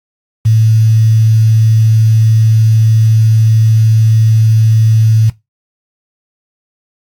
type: tone with quantisation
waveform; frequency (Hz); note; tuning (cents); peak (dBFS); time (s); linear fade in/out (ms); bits
sine; 110.8; A2; +13; -5; 0.45-5.3; 10; 5
effects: noise-tail reverb RT60 0.2 s tail -19 dB re dry + AAC 64 kbps